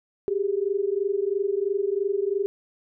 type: tone pair together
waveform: sine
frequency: 387.3 / 410.3 Hz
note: G4 / G#4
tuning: -21 / -21 cents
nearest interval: minor second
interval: 100 cents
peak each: -25 / -25 dBFS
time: 0.28-2.46 s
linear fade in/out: 0 ms
effects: none